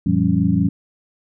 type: tone cluster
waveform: sine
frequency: 91.3 / 116.1 / 172 / 197.2 / 277.5 Hz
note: F#2 / A#2 / F3 / G3 / C#4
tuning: -23 / -7 / -26 / +11 / +2 cents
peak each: -24 / -23 / -18 / -19 / -21 dBFS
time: 0.06-0.69 s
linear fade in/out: 5 ms
effects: none